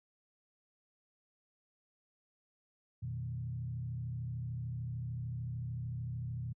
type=tone with frequency modulation; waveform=sine; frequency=120.5 Hz; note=B2; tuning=42 cents flat; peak=-36 dBFS; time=3.02-6.53 s; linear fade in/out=10 ms; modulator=33.4 Hz; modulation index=0.86; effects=high-pass 60 Hz 12 dB/octave